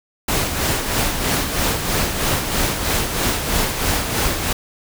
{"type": "noise with tremolo", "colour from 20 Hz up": "pink", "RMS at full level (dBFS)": -18, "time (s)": [0.28, 4.53], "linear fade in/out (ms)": 5, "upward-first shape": "sine", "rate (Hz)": 3.1, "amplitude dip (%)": 50, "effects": []}